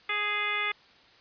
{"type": "harmonic tone with a mistuned harmonic", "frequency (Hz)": 415.3, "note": "G#4", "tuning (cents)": 0, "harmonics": [1, 2, 3, 4, 5, 6, 7, 8], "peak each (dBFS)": [-42, -42, -34, -37, -30, -34, -41, -38], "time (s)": [0.09, 0.72], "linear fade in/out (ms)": 5, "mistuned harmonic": 8, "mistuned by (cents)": 62, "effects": ["white hiss -57 dBFS RMS until 1.2 s", "resampled to 11025 Hz"]}